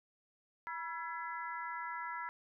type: harmonic tone with a mistuned harmonic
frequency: 336.3 Hz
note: E4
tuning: 35 cents sharp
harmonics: 3 / 4 / 5 / 6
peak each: -42 / -44 / -46 / -48 dBFS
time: 0.67-2.29 s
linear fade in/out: 0 ms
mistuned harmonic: 3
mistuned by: -63 cents
effects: none